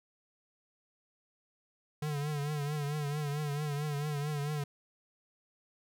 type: tone with vibrato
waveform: square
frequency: 147.2 Hz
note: D3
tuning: 4 cents sharp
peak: -33 dBFS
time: 2.02-4.64 s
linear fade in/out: 5 ms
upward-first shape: triangle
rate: 4.5 Hz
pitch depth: 76 cents each way
effects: none